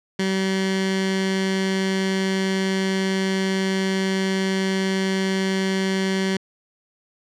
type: tone with notch filter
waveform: 15% pulse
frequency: 191.1 Hz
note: G3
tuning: 44 cents flat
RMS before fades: -22 dBFS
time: 0.19-6.37 s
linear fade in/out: 5 ms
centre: 680 Hz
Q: 0.79
effects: low-pass 6000 Hz 12 dB/octave